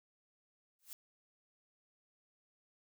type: noise with exponential growth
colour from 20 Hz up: blue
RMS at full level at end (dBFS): -44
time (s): 0.79-0.93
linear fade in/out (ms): 1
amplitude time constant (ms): 29
effects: none